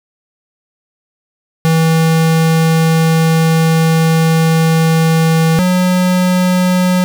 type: tone pair in turn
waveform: square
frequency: 162.1 / 181.95 Hz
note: E3 / F#3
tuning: -29 / -29 cents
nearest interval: major second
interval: 200 cents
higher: second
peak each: -9 / -10 dBFS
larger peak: first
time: 1.65-5.59 / 5.59-7.04 s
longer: first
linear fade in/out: 0 ms
effects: none